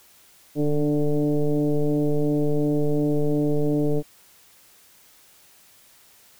sine tone with frequency modulation, 146.6 Hz, D3, 3 cents flat, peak -18 dBFS, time 0.55-4.03 s, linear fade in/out 50 ms, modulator 148 Hz, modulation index 2.4, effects white hiss -54 dBFS RMS until 6.39 s

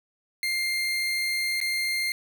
30% pulse tone with dropouts, 2109 Hz, C7, 13 cents sharp, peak -22 dBFS, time 0.43-2.12 s, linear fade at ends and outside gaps 1 ms, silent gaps 1.603-1.613 s, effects none

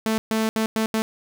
sawtooth tone bursts at uneven times, 220.7 Hz, A3, 5 cents sharp, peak -16 dBFS, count 5, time 0.06-0.18 / 0.31-0.49 / 0.56-0.66 / 0.76-0.86 / 0.94-1.02 s, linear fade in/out 0 ms, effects none

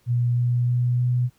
sine tone with pitch steps, 120.9 / 121.81 / 122.73 / 123.65 Hz, B2 / B2 / B2 / B2, -36 / -23 / -10 / +3 cents, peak -18 dBFS, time 0.06-1.3 s, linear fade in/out 50 ms, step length 310 ms, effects pink hiss -63 dBFS RMS until 1.38 s

